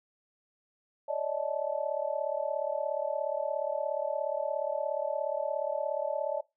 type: tone cluster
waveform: sine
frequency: 566 / 603 / 640 / 871 Hz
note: C#5 / D5 / D#5 / A5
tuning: +36 / +46 / +49 / -18 cents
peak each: -34 / -33 / -37 / -38 dBFS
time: 1.08-6.41 s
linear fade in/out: 10 ms
effects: noise-tail reverb RT60 0.2 s tail -20 dB re dry